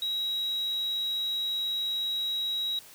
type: tone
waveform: sine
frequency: 3840 Hz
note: B7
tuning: 49 cents flat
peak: -26 dBFS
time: 0.02-2.79 s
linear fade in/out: 2 ms
effects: tanh soft clip ceiling -25 dBFS + white hiss -51 dBFS RMS until 2.94 s